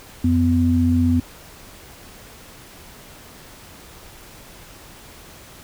sine tone pair together, 88.57 / 250.5 Hz, F2 / B3, +25 / +25 cents, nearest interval octave + tritone, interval 1800 cents, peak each -18 / -16 dBFS, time 0.24-1.2 s, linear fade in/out 5 ms, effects pink hiss -43 dBFS RMS until 5.63 s

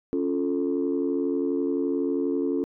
sine chord, Db augmented, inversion none, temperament equal, 277.2 / 349.2 / 440 Hz, Db4 / F4 / A4, 0 / 0 / 0 cents, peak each -25 / -27 / -28 dBFS, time 0.13-2.64 s, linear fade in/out 0 ms, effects tanh soft clip ceiling -16 dBFS

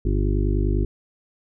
harmonic tone, 50.1 Hz, G1, 38 cents sharp, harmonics 1 / 2 / 3 / 5 / 6 / 7 / 8, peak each -20 / -25 / -31 / -30 / -33 / -29 / -33 dBFS, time 0.05-0.85 s, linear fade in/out 5 ms, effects none

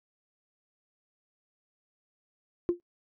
sine tone with exponential decay, 349.2 Hz, F4, in tune, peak -17 dBFS, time 2.69-2.8 s, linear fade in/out 0 ms, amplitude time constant 22 ms, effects noise-tail reverb RT60 0.1 s tail -19 dB re dry + tanh soft clip ceiling -17 dBFS

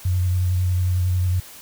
sine tone with vibrato, 90.7 Hz, F#2, 34 cents flat, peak -17 dBFS, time 0.05-1.4 s, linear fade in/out 5 ms, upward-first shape sine, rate 11 Hz, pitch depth 27 cents each way, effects white hiss -42 dBFS RMS until 1.61 s

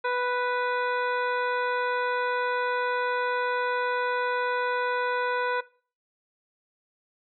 harmonic tone, 493.9 Hz, B4, in tune, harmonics 1 / 2 / 3 / 4 / 5 / 7 / 8, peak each -28 / -29 / -30 / -40 / -38 / -46 / -46 dBFS, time 0.04-5.61 s, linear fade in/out 10 ms, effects noise-tail reverb RT60 0.4 s tail -20 dB re dry

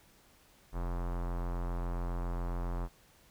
square tone with low-pass filter, 43.65 Hz, F1, in tune, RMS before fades -35 dBFS, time 0.72-2.89 s, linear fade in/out 50 ms, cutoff 1100 Hz, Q 1.9, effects pink hiss -63 dBFS RMS until 3.3 s

